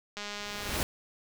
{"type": "click train", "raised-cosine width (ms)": 0.2, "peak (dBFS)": -21, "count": 124, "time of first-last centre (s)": [0.17, 0.767], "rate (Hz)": 206}
{"type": "noise with exponential growth", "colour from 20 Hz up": "pink", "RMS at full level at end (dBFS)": -28, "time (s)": [0.23, 0.83], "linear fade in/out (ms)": 1, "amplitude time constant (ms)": 130}
{"effects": []}